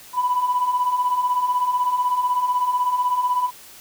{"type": "beating tone pair", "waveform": "sine", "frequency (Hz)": [979, 995], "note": ["B5", "B5"], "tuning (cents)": [-15, 13], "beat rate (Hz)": 16, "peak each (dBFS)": [-24, -18], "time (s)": [0.13, 3.51], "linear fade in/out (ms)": 50, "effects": ["tanh soft clip ceiling -12 dBFS", "white hiss -44 dBFS RMS until 3.8 s"]}